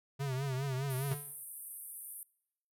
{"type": "tone with vibrato", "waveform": "square", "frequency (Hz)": 134.3, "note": "C3", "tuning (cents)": 46, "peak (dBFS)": -34, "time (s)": [0.19, 1.15], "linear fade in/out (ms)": 20, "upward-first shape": "triangle", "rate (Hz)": 4.9, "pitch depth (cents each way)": 110}
{"type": "band-pass noise", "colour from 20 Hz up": "pink", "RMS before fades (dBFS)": -47, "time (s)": [0.9, 2.23], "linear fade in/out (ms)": 0, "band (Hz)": [9000, 14000], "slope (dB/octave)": 96}
{"type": "tone with exponential decay", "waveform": "square", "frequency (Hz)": 144.9, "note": "D3", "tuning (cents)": -23, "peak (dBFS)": -36, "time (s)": [1.11, 1.41], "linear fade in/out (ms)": 5, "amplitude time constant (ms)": 65}
{"effects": ["noise-tail reverb RT60 0.8 s tail -24 dB re dry"]}